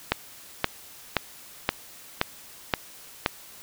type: click train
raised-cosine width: 0.3 ms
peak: -4 dBFS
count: 7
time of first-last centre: 0.12-3.261 s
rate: 1.91 Hz
effects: white hiss -47 dBFS RMS until 3.62 s